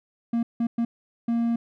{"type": "tone bursts at uneven times", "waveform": "triangle", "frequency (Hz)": 233.1, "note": "A#3", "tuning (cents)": 0, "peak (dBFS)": -19, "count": 4, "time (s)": [[0.33, 0.43], [0.6, 0.67], [0.78, 0.85], [1.28, 1.56]], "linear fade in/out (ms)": 5, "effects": []}